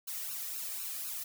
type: noise with flanger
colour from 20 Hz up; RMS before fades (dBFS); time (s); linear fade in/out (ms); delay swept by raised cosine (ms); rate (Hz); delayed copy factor
blue; -39; 0.07-1.24; 10; 0.73 to 1.71; 4; +0.95
effects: none